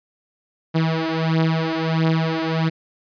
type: beating tone pair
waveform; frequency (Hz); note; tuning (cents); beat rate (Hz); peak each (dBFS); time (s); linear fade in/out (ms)
sawtooth; 160.9 / 162.4; E3 / E3; -42 / -26; 1.5; -17; 0.74-2.7; 20
effects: resampled to 11025 Hz